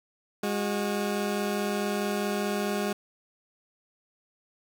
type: tone pair together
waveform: 20% pulse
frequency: 204.6 / 364.5 Hz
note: G#3 / F#4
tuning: -26 / -26 cents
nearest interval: minor seventh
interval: 1000 cents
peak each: -23 / -28 dBFS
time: 0.43-2.93 s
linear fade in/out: 5 ms
effects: none